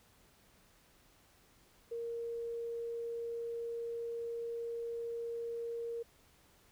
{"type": "tone", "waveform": "sine", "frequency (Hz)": 466.2, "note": "A#4", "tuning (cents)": 0, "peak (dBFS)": -37, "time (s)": [1.91, 6.03], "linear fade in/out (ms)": 10, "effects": ["pink hiss -66 dBFS RMS until 6.71 s"]}